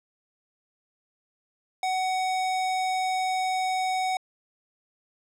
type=tone; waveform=square; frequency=748 Hz; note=F#5; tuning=19 cents sharp; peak=-25 dBFS; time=1.83-4.17 s; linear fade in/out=2 ms; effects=low-pass 8000 Hz 12 dB/octave